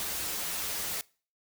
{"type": "noise with comb filter", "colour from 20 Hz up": "white", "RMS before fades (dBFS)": -34, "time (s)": [0, 1.01], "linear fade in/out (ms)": 0, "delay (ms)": 8, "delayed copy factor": -0.55, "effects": ["noise-tail reverb RT60 0.4 s tail -23 dB re dry"]}